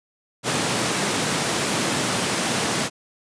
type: high-pass noise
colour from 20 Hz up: pink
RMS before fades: -23 dBFS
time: 0.43-2.9 s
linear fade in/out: 50 ms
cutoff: 130 Hz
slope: 24 dB/octave
effects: resampled to 22050 Hz